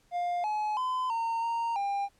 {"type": "tone with pitch steps", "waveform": "triangle", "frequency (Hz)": [704, 849, 1019, 916, 926, 800], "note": ["F5", "G#5", "C6", "A#5", "A#5", "G5"], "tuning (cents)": [14, 38, -46, -31, -12, 35], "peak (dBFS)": -26, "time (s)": [0.11, 2.09], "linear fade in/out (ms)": 50, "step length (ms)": 330, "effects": ["pink hiss -67 dBFS RMS until 2.19 s", "low-pass 11000 Hz 12 dB/octave"]}